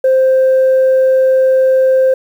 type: tone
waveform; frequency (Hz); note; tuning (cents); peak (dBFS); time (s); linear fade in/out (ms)
sine; 523.3; C5; 0; -5; 0.04-2.14; 5
effects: tanh soft clip ceiling -5 dBFS + 7-bit